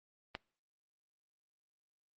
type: click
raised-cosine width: 0.3 ms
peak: -23 dBFS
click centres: 0.351 s
effects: noise-tail reverb RT60 0.5 s tail -26 dB re dry + Opus 24 kbps